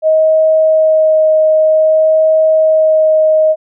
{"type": "tone with vibrato", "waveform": "sine", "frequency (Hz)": 629, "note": "D#5", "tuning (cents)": 19, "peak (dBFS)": -6, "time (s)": [0.02, 3.56], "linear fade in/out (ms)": 50, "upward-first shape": "sine", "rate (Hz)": 0.53, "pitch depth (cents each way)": 9, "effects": []}